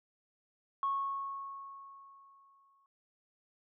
sine tone with exponential decay, 1100 Hz, C#6, 14 cents flat, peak -28 dBFS, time 0.83-2.86 s, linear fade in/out 1 ms, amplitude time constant 440 ms, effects tanh soft clip ceiling -24 dBFS

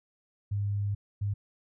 sine tone bursts at uneven times, 101.5 Hz, G#2, 39 cents flat, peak -27 dBFS, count 2, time 0.51-0.95 / 1.21-1.34 s, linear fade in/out 10 ms, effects none

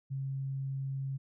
sine tone, 135.5 Hz, C#3, 39 cents flat, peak -33 dBFS, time 0.1-1.18 s, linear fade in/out 20 ms, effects none

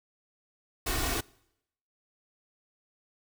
pink noise with comb filter, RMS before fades -30 dBFS, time 0.86-1.21 s, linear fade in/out 10 ms, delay 2.7 ms, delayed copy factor +0.7, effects noise-tail reverb RT60 0.8 s tail -24 dB re dry

